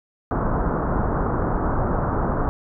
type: low-pass noise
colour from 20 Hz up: pink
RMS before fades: -22 dBFS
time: 0.31-2.49 s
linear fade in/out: 0 ms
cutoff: 1400 Hz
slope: 48 dB/octave
effects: none